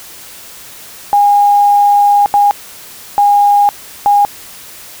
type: tone bursts at uneven times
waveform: sine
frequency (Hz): 816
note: G#5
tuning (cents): -31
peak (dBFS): -5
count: 4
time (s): 1.13-2.26 / 2.34-2.51 / 3.18-3.69 / 4.06-4.25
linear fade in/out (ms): 0
effects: white hiss -33 dBFS RMS until 5 s